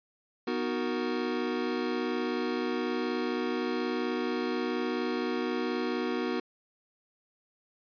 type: chord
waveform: square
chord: B major seventh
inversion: none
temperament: equal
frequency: 246.9 / 311.1 / 370 / 466.2 Hz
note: B3 / D#4 / F#4 / A#4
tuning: 0 / 0 / 0 / 0 cents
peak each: -34 / -37 / -34 / -37 dBFS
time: 0.47-6.4 s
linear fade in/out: 5 ms
effects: resampled to 11025 Hz